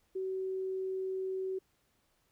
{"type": "tone", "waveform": "sine", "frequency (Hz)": 378.4, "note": "F#4", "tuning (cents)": 39, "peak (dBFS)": -33, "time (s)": [0.15, 1.59], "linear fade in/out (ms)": 10, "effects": ["pink hiss -74 dBFS RMS until 2.31 s"]}